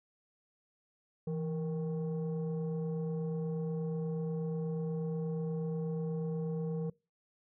sine tone pair together, 164.83 / 466.2 Hz, E3 / A#4, 0 / 0 cents, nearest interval octave + tritone, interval 1800 cents, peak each -32 / -36 dBFS, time 1.27-6.9 s, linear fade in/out 5 ms, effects noise-tail reverb RT60 0.3 s tail -26 dB re dry + tanh soft clip ceiling -30 dBFS

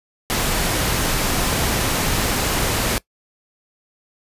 pink noise, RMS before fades -20 dBFS, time 0.3-2.98 s, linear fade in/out 0 ms, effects noise-tail reverb RT60 0.1 s tail -21 dB re dry + resampled to 32000 Hz

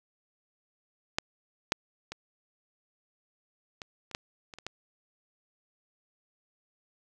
clicks, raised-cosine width 0.2 ms, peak -9 / -7 / -21 / -23 / -30 / -14 / -27 / -28 / -19 dBFS, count 9, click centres 1.185 / 1.721 / 2.12 / 3.818 / 4.113 / 4.149 / 4.538 / 4.586 / 4.666 s, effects none

